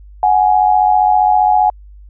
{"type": "tone pair together", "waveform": "sine", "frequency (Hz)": [740, 835.1], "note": ["F#5", "G#5"], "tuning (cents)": [0, 9], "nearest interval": "major second", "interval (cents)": 209, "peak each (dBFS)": -11, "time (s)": [0.23, 1.7], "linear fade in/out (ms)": 2, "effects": ["added 50 Hz sine -35 dBFS peak until 2.09 s"]}